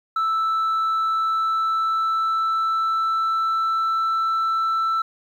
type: tone with pitch glide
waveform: sine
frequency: 1318.5 to 1328.4 Hz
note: E6 to E6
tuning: 0 to +13 cents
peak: -16 dBFS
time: 0.16-5.02 s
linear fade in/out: 5 ms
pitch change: +13 cents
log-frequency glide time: 1.06-4.13 s
effects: tanh soft clip ceiling -18 dBFS + 9-bit